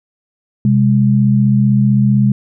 sine tone pair together, 128.89 / 204.6 Hz, C3 / G#3, -26 / -26 cents, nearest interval minor sixth, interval 800 cents, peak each -11 dBFS, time 0.65-2.32 s, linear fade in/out 2 ms, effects none

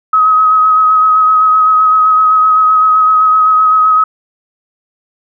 sine tone with vibrato, 1270 Hz, D#6, 35 cents sharp, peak -5 dBFS, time 0.13-4.04 s, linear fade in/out 5 ms, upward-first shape sine, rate 7.8 Hz, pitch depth 19 cents each way, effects none

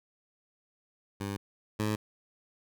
15% pulse tone pair in turn, 100 / 106.99 Hz, G2 / A2, +35 / -48 cents, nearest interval minor second, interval 117 cents, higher second, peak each -27 / -22 dBFS, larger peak second, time 1.2-1.37 / 1.79-1.96 s, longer neither, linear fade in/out 10 ms, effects none

